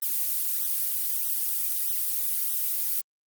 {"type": "noise with flanger", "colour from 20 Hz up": "violet", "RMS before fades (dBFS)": -27, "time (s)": [0.02, 3.01], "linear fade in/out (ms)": 5, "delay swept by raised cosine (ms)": [0.42, 3.42], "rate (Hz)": 1.6, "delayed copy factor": -0.85, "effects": ["Opus 32 kbps"]}